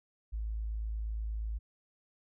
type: tone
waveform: sine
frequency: 54.2 Hz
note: A1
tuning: 25 cents flat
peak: -33 dBFS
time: 0.32-1.59 s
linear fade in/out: 20 ms
effects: none